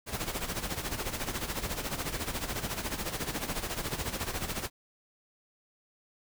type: noise with tremolo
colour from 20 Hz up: pink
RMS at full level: -32 dBFS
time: 0.06-4.7 s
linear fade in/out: 50 ms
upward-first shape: sine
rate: 14 Hz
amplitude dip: 70%
effects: none